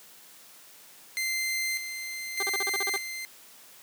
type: tone with tremolo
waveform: sawtooth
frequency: 2081 Hz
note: C7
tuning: 10 cents flat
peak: -24 dBFS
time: 1.17-3.25 s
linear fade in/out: 0 ms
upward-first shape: square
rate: 0.83 Hz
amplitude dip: 55%
type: tone bursts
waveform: 15% pulse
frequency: 393.3 Hz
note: G4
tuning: 6 cents sharp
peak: -24 dBFS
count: 9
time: 2.4-2.963 s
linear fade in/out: 2 ms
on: 27 ms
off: 40 ms
effects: white hiss -52 dBFS RMS until 3.82 s + high-pass 150 Hz 12 dB/octave